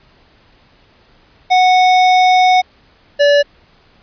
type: tone pair in turn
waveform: square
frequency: 737 / 575.8 Hz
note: F#5 / D5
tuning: -7 / -34 cents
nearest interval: major third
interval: 427 cents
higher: first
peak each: -8 dBFS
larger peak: neither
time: 1.5-2.62 / 3.19-3.43 s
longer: first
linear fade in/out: 20 ms
effects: pink hiss -50 dBFS RMS until 4.02 s + resampled to 11025 Hz